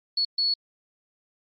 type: tone bursts at uneven times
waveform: sine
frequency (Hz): 4394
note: C#8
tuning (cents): -16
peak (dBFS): -21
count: 2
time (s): 0.17-0.25 / 0.38-0.54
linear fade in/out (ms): 5
effects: Opus 48 kbps